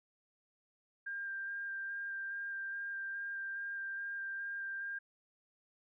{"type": "tone with vibrato", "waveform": "sine", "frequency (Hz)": 1594, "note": "G6", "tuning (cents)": 28, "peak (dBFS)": -38, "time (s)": [1.06, 4.99], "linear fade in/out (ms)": 10, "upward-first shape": "square", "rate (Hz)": 2.4, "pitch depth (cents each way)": 10, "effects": []}